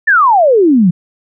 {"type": "exponential sweep", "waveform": "sine", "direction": "down", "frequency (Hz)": [1820, 164.81], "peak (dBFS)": -5, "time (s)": [0.07, 0.91], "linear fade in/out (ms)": 10, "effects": []}